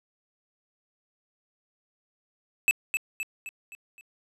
square tone with echo, 2615 Hz, E7, 15 cents flat, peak -18 dBFS, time 2.68-2.71 s, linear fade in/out 0 ms, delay 260 ms, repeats 5, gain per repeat -6 dB, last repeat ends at 4.01 s, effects low-pass 12000 Hz 12 dB/octave

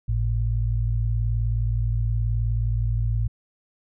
sine tone pair together, 52.86 / 111.9 Hz, G#1 / A2, +31 / +30 cents, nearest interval octave + minor second, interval 1299 cents, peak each -23 dBFS, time 0.08-3.28 s, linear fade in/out 10 ms, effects none

